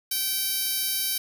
10% pulse tone with high-pass filter, 774 Hz, G5, 22 cents flat, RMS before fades -27 dBFS, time 0.11-1.18 s, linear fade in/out 5 ms, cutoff 6400 Hz, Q 0.54, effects none

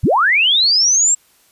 sine linear sweep, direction up, 40.73 to 7630 Hz, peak -10 dBFS, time 0.03-1.15 s, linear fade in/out 10 ms, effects white hiss -54 dBFS RMS until 1.51 s + resampled to 32000 Hz

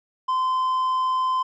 triangle tone, 1031 Hz, C6, 26 cents flat, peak -18 dBFS, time 0.28-1.43 s, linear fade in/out 10 ms, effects resampled to 16000 Hz

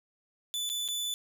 sawtooth tone with dropouts, 3487 Hz, A7, 16 cents flat, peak -28 dBFS, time 0.54-1.14 s, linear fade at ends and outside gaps 0 ms, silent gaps 0.692-0.699 / 0.879-0.886 s, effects none

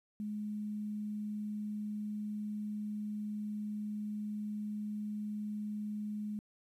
sine tone with quantisation, 210.1 Hz, G#3, 20 cents sharp, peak -36 dBFS, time 0.2-6.39 s, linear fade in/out 0 ms, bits 11, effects resampled to 32000 Hz

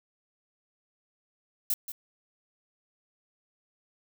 violet noise with echo, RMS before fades -27 dBFS, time 1.7-1.74 s, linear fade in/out 2 ms, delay 180 ms, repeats 1, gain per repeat -11 dB, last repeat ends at 1.92 s, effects none

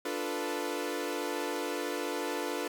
sawtooth chord, B half-diminished seventh, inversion first, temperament equal, 293.7 / 349.2 / 440 / 493.9 Hz, D4 / F4 / A4 / B4, 0 / 0 / 0 / 0 cents, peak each -34 dBFS, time 0.05-2.68 s, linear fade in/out 5 ms, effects none

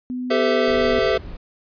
sine tone with pitch glide, 250.8 to 247.8 Hz, B3 to B3, +27 to +6 cents, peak -24 dBFS, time 0.1-0.99 s, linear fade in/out 0 ms, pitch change -21 cents, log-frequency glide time 0.36-0.84 s
square chord, A minor seventh, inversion third, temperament equal with one note detuned, 392 / 440 / 512.2 / 659.3 Hz, G4 / A4 / C5 / E5, 0 / 0 / -37 / 0 cents, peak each -23 dBFS, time 0.3-1.18 s, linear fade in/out 10 ms
brown noise, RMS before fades -34 dBFS, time 0.67-1.37 s, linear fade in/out 5 ms
effects resampled to 11025 Hz

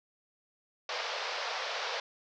pink band-pass noise, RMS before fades -36 dBFS, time 0.89-2 s, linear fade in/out 2 ms, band 490 to 5500 Hz, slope 48 dB/octave, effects none

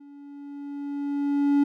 triangle tone with level ramp, 284.5 Hz, C#4, 45 cents sharp, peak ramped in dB -43 to -14 dBFS, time 0-1.64 s, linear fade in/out 10 ms, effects none

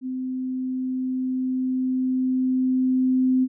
sine tone with level ramp, 257.5 Hz, C4, 28 cents flat, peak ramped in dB -26 to -16 dBFS, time 0.01-3.48 s, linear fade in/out 50 ms, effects none

